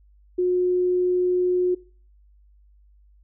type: tone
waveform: sine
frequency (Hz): 361.3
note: F#4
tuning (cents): -41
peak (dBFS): -18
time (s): 0.38-1.75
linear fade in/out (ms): 10
effects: noise-tail reverb RT60 0.4 s tail -21 dB re dry + added 50 Hz sine -52 dBFS peak until 3.23 s